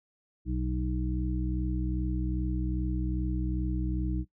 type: harmonic tone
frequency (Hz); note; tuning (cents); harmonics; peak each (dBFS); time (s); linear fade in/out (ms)
62.5; B1; +21; 1 / 2 / 3 / 5; -30 / -36 / -36 / -35; 0.45-4.25; 50
effects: noise-tail reverb RT60 0.1 s tail -17 dB re dry